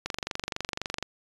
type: click train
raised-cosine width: 0.2 ms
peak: -13 dBFS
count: 24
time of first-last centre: 0.06-1.026 s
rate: 23.8 Hz
effects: resampled to 24000 Hz